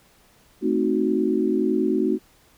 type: chord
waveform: sine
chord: A diminished seventh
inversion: none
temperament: equal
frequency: 220 / 261.6 / 311.1 / 370 Hz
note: A3 / C4 / Eb4 / Gb4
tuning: 0 / 0 / 0 / 0 cents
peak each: -25 / -25 / -24 / -23 dBFS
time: 0.61-2.19 s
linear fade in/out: 50 ms
effects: pink hiss -57 dBFS RMS until 2.57 s